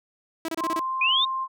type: tone bursts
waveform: sawtooth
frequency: 325.7 Hz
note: E4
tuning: 21 cents flat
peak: -23 dBFS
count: 6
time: 0.45-0.794 s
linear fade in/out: 2 ms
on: 34 ms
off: 28 ms
type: tone with pitch glide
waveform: sine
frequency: 1046.5 to 1053.2 Hz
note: C6 to C6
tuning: 0 to +11 cents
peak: -25 dBFS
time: 0.57-1.48 s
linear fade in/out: 50 ms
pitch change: +11 cents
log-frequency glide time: 0.88-1.14 s
type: linear sweep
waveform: sine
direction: up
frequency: 2400 to 3729 Hz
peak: -19 dBFS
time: 1.01-1.25 s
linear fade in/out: 5 ms
effects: none